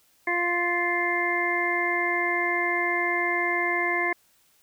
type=harmonic tone; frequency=349.2 Hz; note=F4; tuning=in tune; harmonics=1 / 2 / 3 / 5 / 6; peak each=-30 / -31 / -31 / -29 / -26 dBFS; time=0.27-4.13 s; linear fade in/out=5 ms; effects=white hiss -63 dBFS RMS until 4.62 s